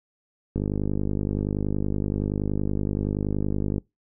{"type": "click train", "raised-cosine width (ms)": 3, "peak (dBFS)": -13, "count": 164, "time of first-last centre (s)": [0.56, 3.781], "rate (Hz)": 50.6, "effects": ["noise-tail reverb RT60 0.2 s tail -24 dB re dry"]}